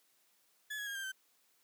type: tone with pitch steps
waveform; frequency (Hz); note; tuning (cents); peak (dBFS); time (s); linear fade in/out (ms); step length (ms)
35% pulse; 1711 / 1668.1 / 1626.2 / 1585.4 / 1545.6; A6 / G#6 / G#6 / G6 / G6; -49 / +7 / -37 / +19 / -25; -37; 0.7-1.12; 10; 84
effects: white hiss -72 dBFS RMS until 1.63 s + high-pass 200 Hz 12 dB/octave